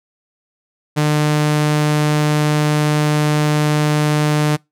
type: tone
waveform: sawtooth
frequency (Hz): 150.4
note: D3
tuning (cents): +42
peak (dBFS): -9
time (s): 0.96-4.57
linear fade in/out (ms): 20
effects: noise-tail reverb RT60 0.2 s tail -25 dB re dry + low-pass 12000 Hz 12 dB/octave